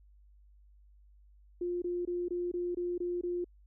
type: tone bursts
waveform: sine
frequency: 352.4 Hz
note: F4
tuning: 16 cents sharp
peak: -31 dBFS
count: 8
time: 1.61-3.444 s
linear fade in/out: 5 ms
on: 210 ms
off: 22 ms
effects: added 50 Hz sine -57 dBFS peak until 3.66 s